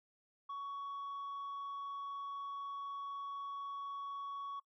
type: tone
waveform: sine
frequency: 1119 Hz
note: C#6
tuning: 16 cents sharp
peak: -38 dBFS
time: 0.49-4.6 s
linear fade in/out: 10 ms
effects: noise-tail reverb RT60 0.1 s tail -24 dB re dry + tanh soft clip ceiling -40 dBFS